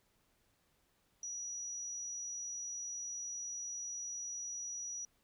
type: tone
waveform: sine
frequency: 5830 Hz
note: F#8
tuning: 26 cents flat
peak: -40 dBFS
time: 1.23-5.05 s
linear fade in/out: 2 ms
effects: pink hiss -75 dBFS RMS until 5.23 s